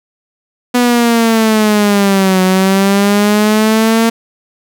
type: linear two-way sweep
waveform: sawtooth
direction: down then up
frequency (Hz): 246.9 to 185 to 229.3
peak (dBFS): -4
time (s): 0.74-4.1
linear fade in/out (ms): 10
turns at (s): 2.42
effects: none